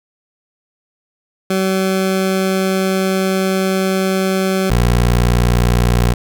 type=tone pair in turn; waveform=20% pulse; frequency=190 / 59.85 Hz; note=F#3 / A#1; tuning=+46 / +46 cents; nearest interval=octave + minor sixth; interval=2000 cents; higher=first; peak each=-9 / -6 dBFS; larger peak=second; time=1.5-4.7 / 4.7-6.14 s; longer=first; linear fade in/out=5 ms; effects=none